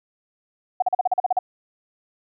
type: tone bursts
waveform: sine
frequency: 740 Hz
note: F#5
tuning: in tune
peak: -15 dBFS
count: 10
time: 0.8-1.39 s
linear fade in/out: 5 ms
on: 23 ms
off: 40 ms
effects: none